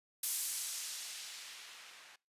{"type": "noise with low-pass filter sweep", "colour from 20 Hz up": "violet", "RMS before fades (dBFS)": -43, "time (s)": [0.23, 2.16], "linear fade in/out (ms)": 5, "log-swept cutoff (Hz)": [12000, 1600], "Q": 0.73, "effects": ["noise-tail reverb RT60 0.3 s tail -24 dB re dry", "resampled to 32000 Hz"]}